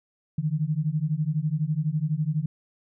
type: beating tone pair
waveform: sine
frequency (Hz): 147.8 / 159.8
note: D3 / D#3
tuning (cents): +11 / +47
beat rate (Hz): 12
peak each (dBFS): -26 / -26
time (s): 0.38-2.46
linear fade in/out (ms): 5
effects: none